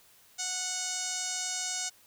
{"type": "tone with low-pass filter", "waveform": "5% pulse", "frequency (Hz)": 736, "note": "F#5", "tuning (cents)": -9, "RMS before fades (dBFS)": -34, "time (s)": [0.38, 1.9], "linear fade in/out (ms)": 20, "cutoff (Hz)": 7000, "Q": 3.5, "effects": ["white hiss -60 dBFS RMS until 2.06 s"]}